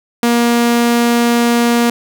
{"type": "tone", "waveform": "sawtooth", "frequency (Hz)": 236.8, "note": "A#3", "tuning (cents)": 27, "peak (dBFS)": -6, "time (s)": [0.23, 1.9], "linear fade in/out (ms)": 2, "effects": []}